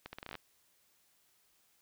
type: accelerating click train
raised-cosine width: 0.3 ms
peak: -27 dBFS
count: 10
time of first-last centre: 0.06-0.353 s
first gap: 70 ms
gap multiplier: 0.79
effects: white hiss -71 dBFS RMS until 1.81 s